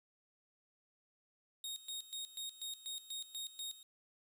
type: tone with tremolo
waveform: sawtooth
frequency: 3729 Hz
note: A#7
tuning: in tune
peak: -38 dBFS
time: 1.64-3.83 s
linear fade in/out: 2 ms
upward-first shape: square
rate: 4.1 Hz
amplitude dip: 80%
effects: 11-bit